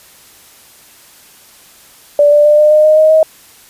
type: tone with pitch steps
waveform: sine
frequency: 583 / 589.8 / 596.6 / 603.6 / 610.6 / 617.7 / 624.8 / 632.1 Hz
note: D5 / D5 / D5 / D5 / D#5 / D#5 / D#5 / D#5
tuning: -13 / +7 / +27 / +47 / -33 / -13 / +7 / +27 cents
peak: -4 dBFS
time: 2.19-3.23 s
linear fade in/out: 2 ms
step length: 130 ms
effects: white hiss -42 dBFS RMS until 3.69 s + resampled to 32000 Hz